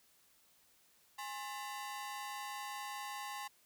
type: ring-modulated tone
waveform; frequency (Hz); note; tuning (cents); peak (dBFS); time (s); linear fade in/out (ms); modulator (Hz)
sawtooth; 945; A#5; +23; -35; 1.18-3.48; 10; 120
effects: white hiss -69 dBFS RMS until 3.65 s